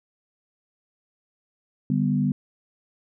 sine chord, G major, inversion second, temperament equal, 146.83 / 196 / 246.9 Hz, D3 / G3 / B3, 0 / 0 / 0 cents, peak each -24 dBFS, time 1.9-2.32 s, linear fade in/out 2 ms, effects none

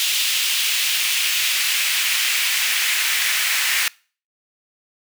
pink noise with high-pass filter sweep, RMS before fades -20 dBFS, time 0-3.88 s, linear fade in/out 0 ms, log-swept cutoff 3000 to 2000 Hz, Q 2, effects noise-tail reverb RT60 0.4 s tail -24 dB re dry

